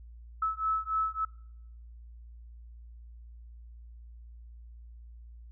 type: beating tone pair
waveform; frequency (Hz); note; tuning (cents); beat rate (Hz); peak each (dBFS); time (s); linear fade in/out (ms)
sine; 1300 / 1303.5; E6 / E6; -24 / -20; 3.5; -31 / -31; 0.42-1.25; 5
effects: noise-tail reverb RT60 0.8 s tail -25 dB re dry + added 58 Hz sine -46 dBFS peak until 5.51 s